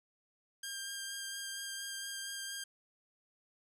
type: tone with vibrato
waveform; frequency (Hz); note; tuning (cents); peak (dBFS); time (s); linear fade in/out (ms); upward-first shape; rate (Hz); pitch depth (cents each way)
10% pulse; 1600; G6; +35; -31; 0.63-2.64; 5; sine; 4.3; 12
effects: none